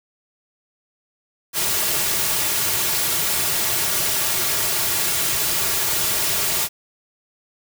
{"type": "noise with comb filter", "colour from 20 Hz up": "white", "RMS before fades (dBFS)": -21, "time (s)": [1.53, 6.69], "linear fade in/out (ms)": 50, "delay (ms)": 3.9, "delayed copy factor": -0.6, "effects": []}